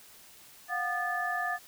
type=tone cluster; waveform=sine; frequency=712 / 752 / 1217 / 1741 Hz; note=F5 / F#5 / D#6 / A6; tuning=+33 / +28 / -39 / -19 cents; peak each=-34 / -39 / -37 / -32 dBFS; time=0.68-1.59 s; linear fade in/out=50 ms; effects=white hiss -54 dBFS RMS until 1.67 s